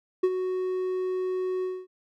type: tone with ADSR envelope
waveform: triangle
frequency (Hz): 370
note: F#4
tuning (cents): 0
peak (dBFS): -15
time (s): 0.23-1.87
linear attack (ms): 9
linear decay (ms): 51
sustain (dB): -9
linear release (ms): 240
effects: none